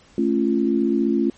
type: chord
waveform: sine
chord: A augmented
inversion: none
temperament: just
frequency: 220 / 275 / 343.8 Hz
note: A3 / C#4 / E#4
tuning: 0 / -14 / -27 cents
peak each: -21 dBFS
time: 0.18-1.3 s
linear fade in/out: 2 ms
effects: pink hiss -52 dBFS RMS until 1.37 s + MP3 32 kbps